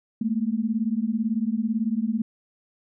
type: beating tone pair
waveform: sine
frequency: 213.6 / 231.6 Hz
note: G#3 / A#3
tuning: +49 / -11 cents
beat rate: 18 Hz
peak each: -25 dBFS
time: 0.21-2.22 s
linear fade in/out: 5 ms
effects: none